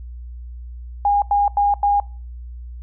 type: tone bursts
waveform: sine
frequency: 814 Hz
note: G#5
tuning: 35 cents flat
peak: -13 dBFS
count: 4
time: 1.05-2 s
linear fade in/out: 2 ms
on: 170 ms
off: 90 ms
effects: noise-tail reverb RT60 0.4 s tail -24 dB re dry + added 60 Hz sine -31 dBFS peak until 2.82 s